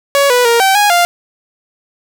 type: tone with pitch steps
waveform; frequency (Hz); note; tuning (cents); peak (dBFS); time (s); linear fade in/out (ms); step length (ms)
sawtooth; 561 / 492.4 / 467.7 / 772 / 825 / 698; C#5 / B4 / A#4 / G5 / G#5 / F5; +21 / -5 / +6 / -27 / -12 / -1; -4; 0.15-1.05; 0; 150
effects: none